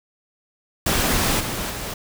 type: noise with level steps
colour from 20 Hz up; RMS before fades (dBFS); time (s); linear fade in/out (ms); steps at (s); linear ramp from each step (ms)
pink; -20 / -27 / -30; 0.86-1.94; 5; 1.39 / 1.69; 20
effects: none